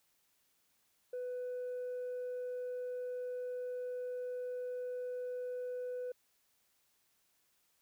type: tone with tanh clipping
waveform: triangle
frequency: 497.7 Hz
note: B4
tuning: 13 cents sharp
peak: -38 dBFS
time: 1.13-6.12 s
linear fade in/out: 5 ms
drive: 6 dB
effects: white hiss -75 dBFS RMS until 7.81 s